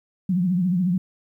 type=tone with vibrato; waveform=sine; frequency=180.4 Hz; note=F#3; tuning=44 cents flat; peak=-18 dBFS; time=0.29-0.98 s; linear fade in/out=5 ms; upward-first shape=triangle; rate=14 Hz; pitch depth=130 cents each way; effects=10-bit